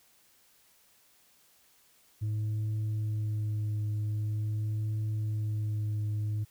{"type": "tone with vibrato", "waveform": "sine", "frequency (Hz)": 106.7, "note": "G#2", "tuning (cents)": 47, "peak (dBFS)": -26, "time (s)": [2.21, 6.45], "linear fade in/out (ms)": 20, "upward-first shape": "triangle", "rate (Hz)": 0.45, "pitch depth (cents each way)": 20, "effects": ["tanh soft clip ceiling -28 dBFS", "white hiss -64 dBFS RMS until 6.5 s"]}